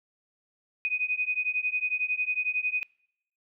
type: beating tone pair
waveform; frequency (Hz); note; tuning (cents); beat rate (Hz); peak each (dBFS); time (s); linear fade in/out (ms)
sine; 2489 / 2500; D#7 / D#7; 0 / +8; 11; -29; 0.85-2.83; 0
effects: noise-tail reverb RT60 0.7 s tail -25 dB re dry